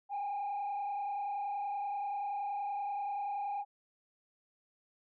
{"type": "tone with frequency modulation", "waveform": "sine", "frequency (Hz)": 810, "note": "G#5", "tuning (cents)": -43, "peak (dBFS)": -32, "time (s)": [0.09, 3.65], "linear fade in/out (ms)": 50, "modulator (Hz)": 30.5, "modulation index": 0.77, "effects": ["tanh soft clip ceiling -32 dBFS"]}